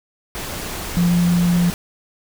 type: tone in noise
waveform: sine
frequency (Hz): 174.61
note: F3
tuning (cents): 0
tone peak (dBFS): -13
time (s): 0.97-1.7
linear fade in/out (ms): 0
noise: pink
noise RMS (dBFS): -28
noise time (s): 0.35-1.74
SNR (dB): +12
effects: none